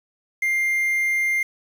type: tone with quantisation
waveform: triangle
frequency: 2100 Hz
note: C7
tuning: 6 cents sharp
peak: -17 dBFS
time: 0.42-1.43 s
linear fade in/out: 5 ms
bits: 7
effects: none